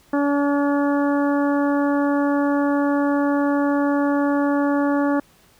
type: harmonic tone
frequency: 285.4 Hz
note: D4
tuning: 49 cents flat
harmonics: 1 / 2 / 3 / 4 / 5 / 6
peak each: -18 / -24 / -28 / -30 / -32 / -34 dBFS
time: 0.13-5.2 s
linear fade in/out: 5 ms
effects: pink hiss -55 dBFS RMS until 5.59 s